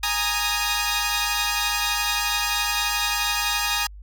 10% pulse chord, Ab suspended second, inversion none, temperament equal with one note detuned, 825.8 / 932.3 / 1244.5 Hz, Ab5 / Bb5 / Eb6, -10 / 0 / 0 cents, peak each -18 dBFS, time 0.03-3.87 s, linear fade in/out 5 ms, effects added 50 Hz sine -38 dBFS peak until 4.02 s

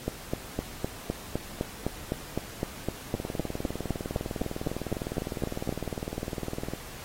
two click trains, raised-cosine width 2 ms, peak -14 / -19 dBFS, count 23 / 72, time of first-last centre 0.08-5.692 / 3.15-6.736 s, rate 3.92 / 19.8 Hz, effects pink hiss -44 dBFS RMS until 7.04 s + AAC 48 kbps

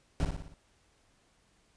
brown noise with echo, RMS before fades -28 dBFS, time 0.2-0.25 s, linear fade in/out 0 ms, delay 58 ms, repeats 5, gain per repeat -5 dB, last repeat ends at 0.54 s, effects pink hiss -68 dBFS RMS until 1.76 s + resampled to 22050 Hz

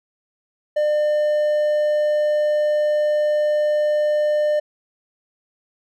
triangle tone, 600 Hz, D5, 37 cents sharp, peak -14 dBFS, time 0.76-4.6 s, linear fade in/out 10 ms, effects none

